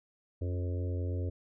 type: harmonic tone with a mistuned harmonic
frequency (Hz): 89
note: F2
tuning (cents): +33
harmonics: 1 / 3 / 4 / 5 / 6 / 7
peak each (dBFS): -31 / -43 / -45 / -45 / -47 / -53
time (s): 0.41-1.3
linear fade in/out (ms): 10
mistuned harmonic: 3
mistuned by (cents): +21
effects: none